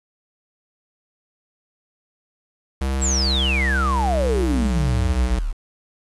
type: tone with pitch glide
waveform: square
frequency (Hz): 66.7 to 62.23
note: C2 to B1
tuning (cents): +34 to +14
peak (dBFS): -20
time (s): 2.81-5.39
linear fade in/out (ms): 5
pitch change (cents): -120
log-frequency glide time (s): 3.91-4.74
type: exponential sweep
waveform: sine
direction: down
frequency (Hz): 7960 to 31.15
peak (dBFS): -20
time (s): 3.01-5.53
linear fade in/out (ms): 20
effects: resampled to 24000 Hz + 7-bit